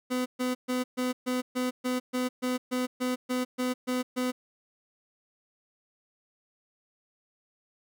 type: tone bursts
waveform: 30% pulse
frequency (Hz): 252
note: B3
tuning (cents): +35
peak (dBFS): -24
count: 15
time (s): 0.1-4.32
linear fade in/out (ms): 20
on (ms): 160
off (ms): 130
effects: none